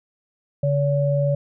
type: tone pair together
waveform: sine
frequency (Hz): 142.25 / 569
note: C#3 / C#5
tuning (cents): +45 / +45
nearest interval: 2 octaves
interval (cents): 2400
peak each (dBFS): -19 / -21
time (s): 0.63-1.35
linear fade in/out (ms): 5
effects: none